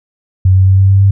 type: tone with pitch steps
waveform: sine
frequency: 93.7 / 94.62 / 95.56 / 96.5 / 97.45 / 98.42 Hz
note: F#2 / F#2 / G2 / G2 / G2 / G2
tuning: +22 / +39 / -44 / -27 / -10 / +7 cents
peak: -4 dBFS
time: 0.45-1.11 s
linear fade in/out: 5 ms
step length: 110 ms
effects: none